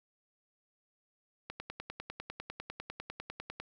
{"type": "click train", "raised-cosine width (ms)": 0.3, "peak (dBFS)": -24, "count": 22, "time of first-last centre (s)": [1.5, 3.6], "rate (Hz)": 10, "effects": []}